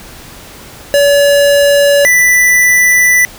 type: tone pair in turn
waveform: square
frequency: 570 / 1981.4 Hz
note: C#5 / B6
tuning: +48 / +5 cents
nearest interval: octave + minor seventh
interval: 2157 cents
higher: second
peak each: -6 dBFS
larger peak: neither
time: 0.94-2.05 / 2.05-3.25 s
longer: second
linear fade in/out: 0 ms
effects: pink hiss -33 dBFS RMS until 3.38 s